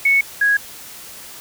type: tone pair in turn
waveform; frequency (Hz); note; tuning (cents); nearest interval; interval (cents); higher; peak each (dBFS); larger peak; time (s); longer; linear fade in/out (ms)
sine; 2211 / 1656.4; C#7 / G#6; -5 / -5; perfect fourth; 500; first; -11 / -12; first; 0.05-0.21 / 0.41-0.57; neither; 5
effects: white hiss -37 dBFS RMS until 1.4 s